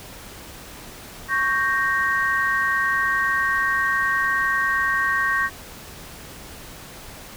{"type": "chord", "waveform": "sine", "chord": "G diminished", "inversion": "second", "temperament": "equal", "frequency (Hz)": [1108.7, 1568, 1864.7], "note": ["Db6", "G6", "Bb6"], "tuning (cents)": [0, 0, 0], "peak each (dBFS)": [-24, -23, -22], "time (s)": [1.28, 5.5], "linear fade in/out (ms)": 50, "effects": ["pink hiss -40 dBFS RMS until 7.36 s"]}